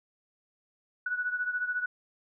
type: beating tone pair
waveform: sine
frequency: 1472 / 1486 Hz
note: F#6 / F#6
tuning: -9 / +7 cents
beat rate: 14 Hz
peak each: -30 / -35 dBFS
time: 1.06-1.86 s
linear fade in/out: 5 ms
effects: none